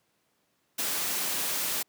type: noise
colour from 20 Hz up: white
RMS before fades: -30 dBFS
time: 0.78-1.83 s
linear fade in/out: 10 ms
effects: pink hiss -72 dBFS RMS until 1.88 s + high-pass 150 Hz 12 dB/octave

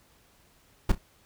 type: noise with echo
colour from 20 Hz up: brown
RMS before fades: -19 dBFS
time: 0.89-0.92 s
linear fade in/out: 5 ms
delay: 31 ms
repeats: 2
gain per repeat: -14 dB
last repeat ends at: 0.982 s
effects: pink hiss -62 dBFS RMS until 1.25 s

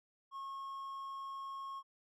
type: tone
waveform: triangle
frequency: 1088 Hz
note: C#6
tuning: 33 cents flat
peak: -40 dBFS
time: 0.31-1.83 s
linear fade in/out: 50 ms
effects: none

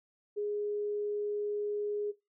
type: tone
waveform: sine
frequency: 414.7 Hz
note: G#4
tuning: 3 cents flat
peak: -31 dBFS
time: 0.36-2.12 s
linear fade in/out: 20 ms
effects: noise-tail reverb RT60 0.2 s tail -17 dB re dry

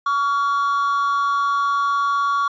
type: tone pair together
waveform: triangle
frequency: 1129.9 / 1394 Hz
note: C#6 / F6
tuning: +33 / -4 cents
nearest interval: major third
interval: 363 cents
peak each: -15 / -22 dBFS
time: 0.06-2.48 s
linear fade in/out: 5 ms
effects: tanh soft clip ceiling -11 dBFS + resampled to 16000 Hz

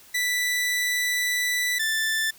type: tone pair in turn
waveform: sawtooth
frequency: 1975.5 / 1765.8 Hz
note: B6 / A6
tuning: 0 / +6 cents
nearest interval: major second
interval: 194 cents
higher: first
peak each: -19 dBFS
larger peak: neither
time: 0.14-1.79 / 1.79-2.31 s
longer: first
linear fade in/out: 10 ms
effects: white hiss -51 dBFS RMS until 2.38 s

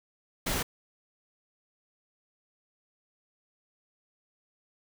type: noise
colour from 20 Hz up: pink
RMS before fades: -30 dBFS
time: 0.46-0.63 s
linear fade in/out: 10 ms
effects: none

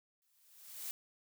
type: noise with exponential growth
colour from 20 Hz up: blue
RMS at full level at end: -40 dBFS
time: 0.22-0.91 s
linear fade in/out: 0 ms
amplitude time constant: 150 ms
effects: none

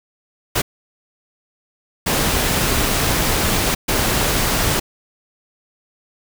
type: noise bursts at uneven times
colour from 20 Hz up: pink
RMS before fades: -18 dBFS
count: 3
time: 0.55-0.62 / 2.06-3.75 / 3.88-4.8 s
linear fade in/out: 10 ms
effects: none

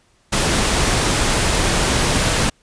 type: noise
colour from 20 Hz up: pink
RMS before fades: -17 dBFS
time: 0.32-2.5 s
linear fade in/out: 10 ms
effects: pink hiss -58 dBFS RMS until 2.62 s + resampled to 22050 Hz

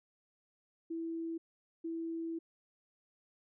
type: tone bursts at uneven times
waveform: sine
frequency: 329.6 Hz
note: E4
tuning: in tune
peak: -36 dBFS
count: 2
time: 0.9-1.38 / 1.84-2.39 s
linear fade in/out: 10 ms
effects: none

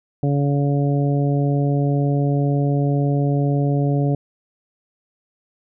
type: harmonic tone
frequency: 142 Hz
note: C#3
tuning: 42 cents sharp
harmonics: 1 / 2 / 3 / 4 / 5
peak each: -17 / -23 / -27 / -29 / -31 dBFS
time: 0.23-4.15 s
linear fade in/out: 2 ms
effects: none

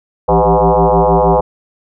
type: tone with frequency modulation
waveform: sine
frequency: 164.81 Hz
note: E3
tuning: in tune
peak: -7 dBFS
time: 0.28-1.41 s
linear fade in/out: 10 ms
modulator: 112 Hz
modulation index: 7.3
effects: none

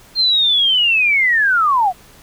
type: linear sweep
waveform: sine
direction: down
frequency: 4223 to 689 Hz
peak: -11 dBFS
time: 0.15-1.93 s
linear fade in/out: 50 ms
effects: pink hiss -45 dBFS RMS until 2.22 s

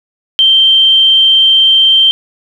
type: tone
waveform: sine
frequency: 3136 Hz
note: G7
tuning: in tune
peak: -4 dBFS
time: 0.39-2.11 s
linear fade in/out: 0 ms
effects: 7-bit

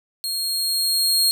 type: tone with level ramp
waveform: sawtooth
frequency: 4256 Hz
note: C8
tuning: 29 cents sharp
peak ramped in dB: -21 to -12 dBFS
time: 0.24-1.31 s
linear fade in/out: 0 ms
effects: none

